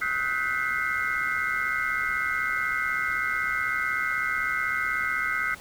sine tone cluster, 1278 / 1477 / 1553 / 1994 / 2126 Hz, D#6 / F#6 / G6 / B6 / C7, +46 / -3 / -17 / +16 / +27 cents, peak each -31 dBFS, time 0.01-5.55 s, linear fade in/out 10 ms, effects pink hiss -46 dBFS RMS until 5.6 s

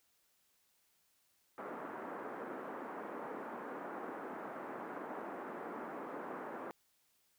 pink band-pass noise, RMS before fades -45 dBFS, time 1.58-6.71 s, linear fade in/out 0 ms, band 250 to 1500 Hz, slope 24 dB/octave, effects white hiss -75 dBFS RMS until 7.38 s

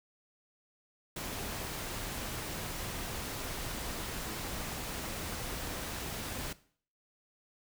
pink noise, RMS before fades -39 dBFS, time 1.16-6.53 s, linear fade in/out 5 ms, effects noise-tail reverb RT60 0.5 s tail -18 dB re dry

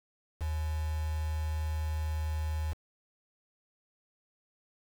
sine tone with quantisation, 77.78 Hz, D#2, in tune, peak -30 dBFS, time 0.4-2.74 s, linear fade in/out 20 ms, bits 7, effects none

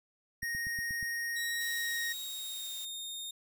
square tone, 1864.7 Hz, A#6, in tune, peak -34 dBFS, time 0.42-2.13 s, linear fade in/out 10 ms
click train, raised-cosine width 5 ms, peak -34 dBFS, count 6, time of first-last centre 0.43-1.028 s, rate 8.36 Hz
sawtooth tone with pitch glide, 3881 to 3678 Hz, B7 to A#7, -31 to -24 cents, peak -36 dBFS, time 1.36-3.31 s, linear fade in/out 5 ms, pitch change -93 cents, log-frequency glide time 1.6-2.77 s
blue noise, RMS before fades -47 dBFS, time 1.61-2.85 s, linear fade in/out 0 ms
effects none

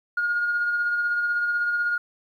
sine tone with tremolo, 1428 Hz, F6, 38 cents sharp, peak -19 dBFS, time 0.17-1.98 s, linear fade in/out 5 ms, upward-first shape sine, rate 16 Hz, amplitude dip 35%, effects tanh soft clip ceiling -16 dBFS + 10-bit

